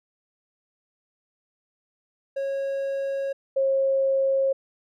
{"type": "tone pair in turn", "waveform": ["triangle", "sine"], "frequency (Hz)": [548, 539.8], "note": ["C#5", "C#5"], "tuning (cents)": [-20, -46], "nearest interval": "unison", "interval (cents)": 26, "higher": "first", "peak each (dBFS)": [-23, -19], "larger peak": "second", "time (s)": [[2.36, 3.33], [3.56, 4.53]], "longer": "neither", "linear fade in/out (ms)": 10, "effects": []}